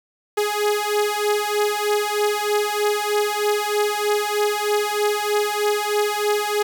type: beating tone pair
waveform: sawtooth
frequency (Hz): 415.3 / 418.5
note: G#4 / G#4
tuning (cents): 0 / +13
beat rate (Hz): 3.2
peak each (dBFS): -18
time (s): 0.37-6.63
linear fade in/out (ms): 10
effects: 7-bit